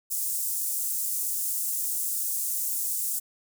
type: high-pass noise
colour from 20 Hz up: pink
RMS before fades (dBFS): -29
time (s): 0.1-3.2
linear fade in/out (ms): 20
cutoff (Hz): 7900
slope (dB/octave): 24
effects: none